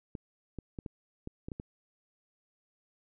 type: clicks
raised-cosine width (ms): 3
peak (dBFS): -26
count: 8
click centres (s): 0.152 / 0.587 / 0.788 / 0.862 / 1.274 / 1.485 / 1.518 / 1.599
effects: none